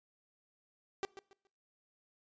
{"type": "tone with echo", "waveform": "sawtooth", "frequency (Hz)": 390, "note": "G4", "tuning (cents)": -9, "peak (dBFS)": -30, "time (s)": [1.03, 1.05], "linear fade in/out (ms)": 0, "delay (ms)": 140, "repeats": 3, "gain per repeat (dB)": -12, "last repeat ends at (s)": 1.47, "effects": ["noise-tail reverb RT60 0.7 s tail -25 dB re dry", "resampled to 16000 Hz"]}